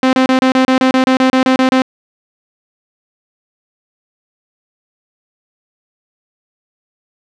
sawtooth tone bursts, 259.9 Hz, C4, 11 cents flat, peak -4 dBFS, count 14, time 0.03-1.82 s, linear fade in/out 2 ms, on 100 ms, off 30 ms, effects low-pass 4000 Hz 12 dB/octave

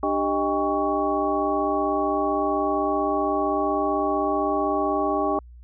sine tone cluster, 297.1 / 392.8 / 623 / 802 / 1118 Hz, D4 / G4 / D#5 / G5 / C#6, +20 / +4 / +2 / +39 / +14 cents, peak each -27 dBFS, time 0.03-5.39 s, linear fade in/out 2 ms, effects added 60 Hz sine -42 dBFS peak until 5.63 s

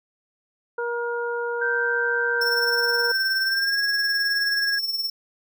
harmonic tone, 474.5 Hz, A#4, 31 cents sharp, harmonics 1 / 2 / 3, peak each -26 / -32 / -30 dBFS, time 0.78-3.12 s, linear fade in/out 5 ms
sine tone with pitch glide, 1558 to 1649.7 Hz, G6 to G#6, -11 to -12 cents, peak -22 dBFS, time 1.61-4.79 s, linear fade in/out 10 ms, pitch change +99 cents, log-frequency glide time 3.44-3.79 s
square tone with tremolo, 5400 Hz, E8, 41 cents sharp, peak -22 dBFS, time 2.41-5.1 s, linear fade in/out 5 ms, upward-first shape sine, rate 19 Hz, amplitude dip 60%
effects none

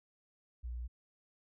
sine tone, 60.1 Hz, B1, 46 cents flat, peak -38 dBFS, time 0.63-0.88 s, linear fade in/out 20 ms, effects none

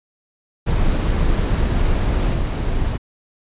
brown noise with level steps, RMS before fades -17 / -20 dBFS, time 0.66-2.98 s, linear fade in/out 20 ms, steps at 2.34 s, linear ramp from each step 2 ms, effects resampled to 8000 Hz

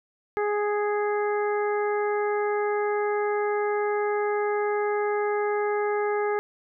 harmonic tone, 415.3 Hz, G#4, in tune, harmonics 1 / 2 / 3 / 4 / 5, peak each -24 / -30 / -34 / -36 / -38 dBFS, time 0.37-6.39 s, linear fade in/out 0 ms, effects none

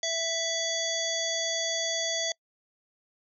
harmonic tone with a mistuned harmonic, 659.3 Hz, E5, in tune, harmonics 1 / 3 / 5 / 7 / 9 / 10, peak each -33 / -36 / -33 / -35 / -37 / -34 dBFS, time 0.03-2.32 s, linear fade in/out 2 ms, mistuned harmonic 5, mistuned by +51 cents, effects noise-tail reverb RT60 0.1 s tail -26 dB re dry

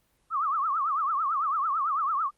sine tone with vibrato, 1200 Hz, D6, 37 cents sharp, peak -24 dBFS, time 0.3-2.31 s, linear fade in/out 50 ms, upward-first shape triangle, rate 9 Hz, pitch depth 220 cents each way, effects pink hiss -69 dBFS RMS until 2.37 s + Opus 24 kbps

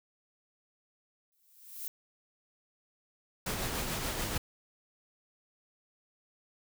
violet noise with exponential growth, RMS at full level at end -37 dBFS, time 1.32-1.88 s, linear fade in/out 1 ms, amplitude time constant 120 ms
pink noise with tremolo, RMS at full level -33 dBFS, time 3.46-4.38 s, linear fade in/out 5 ms, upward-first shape triangle, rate 6.9 Hz, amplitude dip 40%
effects none

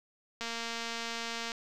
click train, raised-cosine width 0.2 ms, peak -20 dBFS, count 257, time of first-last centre 0.41-1.518 s, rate 231 Hz, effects none

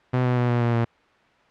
sawtooth tone with pitch steps, 126.4 / 124.37 / 122.38 / 120.41 / 118.48 / 116.58 Hz, B2 / B2 / B2 / B2 / A#2 / A#2, +41 / +13 / -15 / -43 / +29 / +1 cents, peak -15 dBFS, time 0.13-0.85 s, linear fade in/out 10 ms, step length 120 ms, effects white hiss -57 dBFS RMS until 1.5 s + low-pass 2000 Hz 12 dB/octave

